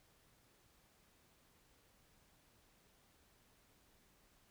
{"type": "silence", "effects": ["pink hiss -71 dBFS RMS until 4.5 s"]}